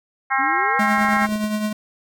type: harmonic tone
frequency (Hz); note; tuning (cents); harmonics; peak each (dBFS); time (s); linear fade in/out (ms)
268; C4; +42; 3 / 4 / 5 / 6 / 7 / 8; -22 / -23 / -24 / -25 / -25 / -26; 0.3-1.27; 20
type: exponential sweep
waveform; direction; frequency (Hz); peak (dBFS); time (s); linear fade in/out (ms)
triangle; up; 261.8 to 505; -27; 0.38-0.8; 20
type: tone with tremolo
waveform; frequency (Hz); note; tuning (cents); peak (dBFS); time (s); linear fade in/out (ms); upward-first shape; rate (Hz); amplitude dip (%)
square; 212.4; G#3; +39; -19; 0.79-1.73; 5; triangle; 9.6; 55
type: clicks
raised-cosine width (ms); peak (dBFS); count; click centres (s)
2; -25; 12; 0.982 / 1.013 / 1.047 / 1.087 / 1.134 / 1.167 / 1.221 / 1.254 / 1.29 / 1.323 / 1.357 / 1.441
effects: none